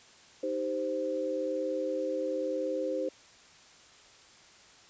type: chord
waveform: sine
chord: C minor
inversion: first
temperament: equal with one note detuned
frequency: 311.1 / 392 / 520.5 Hz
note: Eb4 / G4 / C5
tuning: 0 / 0 / -9 cents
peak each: -36 / -37 / -31 dBFS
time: 0.43-3.09 s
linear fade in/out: 5 ms
effects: white hiss -56 dBFS RMS until 4.89 s + resampled to 16000 Hz